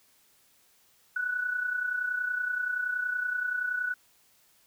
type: tone with amplitude modulation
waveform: sine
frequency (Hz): 1480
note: F#6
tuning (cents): 0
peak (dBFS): -25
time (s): 1.16-3.94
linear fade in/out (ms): 5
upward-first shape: sine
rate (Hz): 30.6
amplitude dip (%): 60
effects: white hiss -64 dBFS RMS until 4.66 s